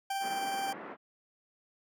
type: tone with tremolo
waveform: 40% pulse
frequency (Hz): 784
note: G5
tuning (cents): 0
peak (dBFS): -30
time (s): 0.1-0.73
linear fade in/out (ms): 5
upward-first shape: sine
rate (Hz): 19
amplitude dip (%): 25
type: band-pass noise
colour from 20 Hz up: pink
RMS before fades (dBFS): -44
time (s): 0.2-0.97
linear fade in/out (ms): 50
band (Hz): 220 to 1900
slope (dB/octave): 24
effects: none